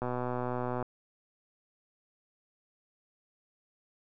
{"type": "click train", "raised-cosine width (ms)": 1, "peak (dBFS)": -20, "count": 101, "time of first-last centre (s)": [0.02, 0.826], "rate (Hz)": 124, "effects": []}